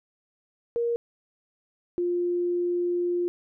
sine tone pair in turn, 470.2 / 351.4 Hz, A#4 / F4, +15 / +11 cents, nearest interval perfect fourth, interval 504 cents, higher first, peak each -23 dBFS, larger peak neither, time 0.76-0.96 / 1.98-3.28 s, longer second, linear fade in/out 0 ms, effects none

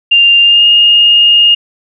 sine tone with pitch glide, 2794 to 2841 Hz, F7 to F7, 0 to +29 cents, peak -3 dBFS, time 0.11-1.55 s, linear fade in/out 10 ms, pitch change +29 cents, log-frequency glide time 0.42-0.65 s, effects none

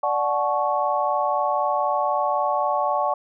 sine chord, D major seventh, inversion none, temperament equal with one note detuned, 587.3 / 740 / 863.9 / 1108.7 Hz, D5 / F#5 / A5 / C#6, 0 / 0 / -32 / 0 cents, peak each -25 dBFS, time 0.03-3.14 s, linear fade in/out 5 ms, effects none

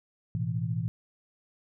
sine chord, A suspended second, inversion none, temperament just, 110 / 123.75 / 165 Hz, A2 / B2 / E3, 0 / +4 / +2 cents, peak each -32 dBFS, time 0.35-0.88 s, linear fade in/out 0 ms, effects none

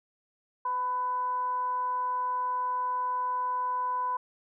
sine tone with frequency modulation, 1000 Hz, B5, 21 cents sharp, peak -27 dBFS, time 0.65-4.17 s, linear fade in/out 5 ms, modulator 494 Hz, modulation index 0.22, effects none

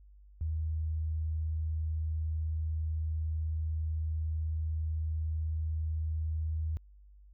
sine tone, 79 Hz, D#2, 27 cents sharp, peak -30 dBFS, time 0.41-6.77 s, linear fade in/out 0 ms, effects added 50 Hz sine -53 dBFS peak until 7.33 s

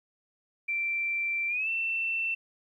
sine tone with pitch glide, 2349 to 2683 Hz, D7 to E7, 0 to +30 cents, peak -27 dBFS, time 0.68-2.35 s, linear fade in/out 10 ms, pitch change +230 cents, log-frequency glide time 1.48-1.69 s, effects 11-bit

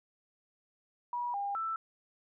sine tone with pitch steps, 967 / 804 / 1326 Hz, B5 / G5 / E6, -37 / +44 / +10 cents, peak -32 dBFS, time 1.13-1.76 s, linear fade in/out 2 ms, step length 210 ms, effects none

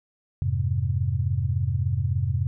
sine chord, F minor, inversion none, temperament equal, 87.31 / 103.83 / 130.81 Hz, F2 / Ab2 / C3, 0 / 0 / 0 cents, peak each -26 dBFS, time 0.42-2.47 s, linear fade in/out 0 ms, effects none

